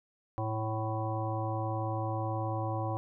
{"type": "harmonic tone with a mistuned harmonic", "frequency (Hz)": 110.2, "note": "A2", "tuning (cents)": 3, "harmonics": [1, 3, 5, 7, 9, 10], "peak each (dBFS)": [-33, -39, -39, -38, -40, -46], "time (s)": [0.38, 2.97], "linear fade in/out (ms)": 0, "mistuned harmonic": 7, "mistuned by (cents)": -17, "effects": []}